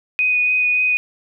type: tone with vibrato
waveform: sine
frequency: 2489 Hz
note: D#7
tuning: in tune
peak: -14 dBFS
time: 0.19-0.97 s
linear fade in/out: 0 ms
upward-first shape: sine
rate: 3.5 Hz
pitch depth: 11 cents each way
effects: none